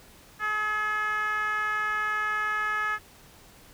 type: tone with band-pass filter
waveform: 10% pulse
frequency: 425.6 Hz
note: G#4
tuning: 42 cents sharp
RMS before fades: -28 dBFS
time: 0.39-2.99 s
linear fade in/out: 50 ms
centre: 1500 Hz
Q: 9
effects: pink hiss -53 dBFS RMS until 3.73 s